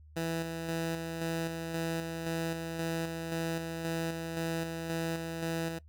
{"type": "tone with tremolo", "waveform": "15% pulse", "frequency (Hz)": 164.81, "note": "E3", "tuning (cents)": 0, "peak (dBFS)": -25, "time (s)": [0.16, 5.79], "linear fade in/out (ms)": 10, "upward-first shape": "square", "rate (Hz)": 1.9, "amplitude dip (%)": 40, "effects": ["noise-tail reverb RT60 0.1 s tail -21 dB re dry", "added 76 Hz sine -52 dBFS peak until 5.88 s"]}